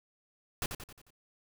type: noise with echo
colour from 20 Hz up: pink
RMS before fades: -33 dBFS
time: 0.62-0.66 s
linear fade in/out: 2 ms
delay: 89 ms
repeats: 5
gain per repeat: -6 dB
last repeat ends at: 1.105 s
effects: none